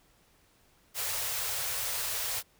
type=band-stop noise; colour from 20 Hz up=white; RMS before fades=-33 dBFS; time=0.94-2.43 s; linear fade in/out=50 ms; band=140 to 420 Hz; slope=96 dB/octave; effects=pink hiss -65 dBFS RMS until 2.59 s